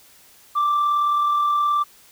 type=tone with amplitude modulation; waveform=sine; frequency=1174.7 Hz; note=D6; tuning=in tune; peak=-13 dBFS; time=0.55-1.84 s; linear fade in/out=20 ms; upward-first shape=sine; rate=38.9 Hz; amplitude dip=35%; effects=tanh soft clip ceiling -15 dBFS + white hiss -51 dBFS RMS until 2.11 s